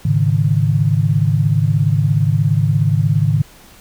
sine chord, Ab suspended fourth, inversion none, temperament equal with one note detuned, 106.13 / 138.59 / 155.56 Hz, Ab2 / Db3 / Eb3, +38 / 0 / 0 cents, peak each -16 dBFS, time 0.05-3.42 s, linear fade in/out 5 ms, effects pink hiss -44 dBFS RMS until 3.8 s

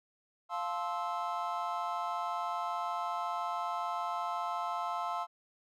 triangle chord, F major seventh, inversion none, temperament just, 698.5 / 873.1 / 1047.7 / 1309.6 Hz, F5 / A5 / C6 / E6, 0 / -14 / +2 / -12 cents, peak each -36 / -38 / -36 / -37 dBFS, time 0.49-5.27 s, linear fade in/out 50 ms, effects none

